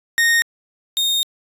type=tone pair in turn; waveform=40% pulse; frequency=1852 / 3691 Hz; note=A#6 / A#7; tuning=-12 / -18 cents; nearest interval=octave; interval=1194 cents; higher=second; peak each=-12 / -15 dBFS; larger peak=first; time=0.18-0.42 / 0.97-1.23 s; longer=second; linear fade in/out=0 ms; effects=resampled to 32000 Hz